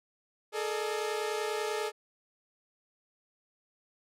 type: tone cluster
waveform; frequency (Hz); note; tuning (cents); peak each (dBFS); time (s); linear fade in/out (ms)
sawtooth; 424.4 / 454.5 / 604; G#4 / A#4 / D5; +38 / -44 / +48; -29 / -33 / -36; 0.52-1.92; 50
effects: low-pass 11000 Hz 12 dB/octave